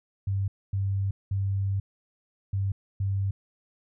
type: tone bursts at uneven times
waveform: sine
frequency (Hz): 98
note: G2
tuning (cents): 0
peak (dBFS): -24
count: 5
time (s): 0.27-0.48 / 0.73-1.11 / 1.31-1.8 / 2.53-2.72 / 3-3.31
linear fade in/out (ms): 5
effects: none